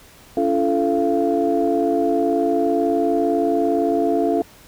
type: tone cluster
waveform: sine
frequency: 281.3 / 341 / 439 / 686 Hz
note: C#4 / F4 / A4 / F5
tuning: +26 / -41 / -4 / -31 cents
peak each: -21 dBFS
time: 0.37-4.42 s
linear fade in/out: 2 ms
effects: tanh soft clip ceiling -7 dBFS + pink hiss -47 dBFS RMS until 4.67 s